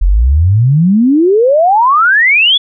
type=exponential sweep; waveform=sine; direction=up; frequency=41.2 to 3500 Hz; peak=-5 dBFS; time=0.01-2.58 s; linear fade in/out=10 ms; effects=none